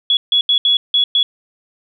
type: tone bursts at uneven times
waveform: sine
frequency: 3374 Hz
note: G#7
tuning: 27 cents sharp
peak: -10 dBFS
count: 6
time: 0.1-0.17 / 0.32-0.41 / 0.49-0.58 / 0.65-0.77 / 0.94-1.04 / 1.15-1.23 s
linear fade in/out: 2 ms
effects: none